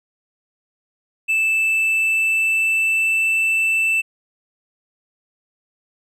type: tone with pitch glide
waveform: triangle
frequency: 2637 to 2654 Hz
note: E7 to E7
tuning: 0 to +11 cents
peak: -14 dBFS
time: 1.28-4.02 s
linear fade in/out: 20 ms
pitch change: +11 cents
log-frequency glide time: 1.42-3.31 s
effects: none